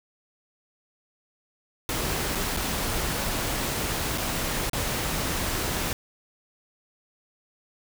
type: noise with dropouts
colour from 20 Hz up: pink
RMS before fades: -28 dBFS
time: 1.89-5.93 s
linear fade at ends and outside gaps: 1 ms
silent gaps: 2.351-2.354 / 2.566-2.571 / 4.177-4.181 / 4.697-4.732 s
effects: none